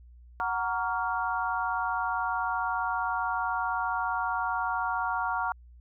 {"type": "chord", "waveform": "sine", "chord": "Gb major seventh", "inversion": "none", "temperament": "equal with one note detuned", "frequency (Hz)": [740, 932.3, 1131.4, 1396.9], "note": ["Gb5", "Bb5", "Db6", "F6"], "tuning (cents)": [0, 0, 35, 0], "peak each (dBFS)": [-33, -31, -34, -32], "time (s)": [0.4, 5.52], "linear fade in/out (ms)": 0, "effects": ["added 60 Hz sine -49 dBFS peak until 5.8 s"]}